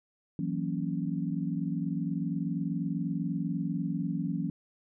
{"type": "chord", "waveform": "sine", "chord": "F# dominant seventh", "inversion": "third", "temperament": "equal", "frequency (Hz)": [164.81, 185, 233.1, 277.2], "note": ["E3", "F#3", "A#3", "C#4"], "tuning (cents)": [0, 0, 0, 0], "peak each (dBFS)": [-33, -34, -37, -35], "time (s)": [0.39, 4.5], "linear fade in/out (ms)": 2, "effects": []}